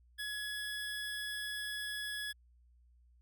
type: tone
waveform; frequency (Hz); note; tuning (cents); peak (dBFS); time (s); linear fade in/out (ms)
25% pulse; 1687; G#6; +27; -34; 0.18-2.33; 20
effects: added 60 Hz sine -62 dBFS peak until 3.21 s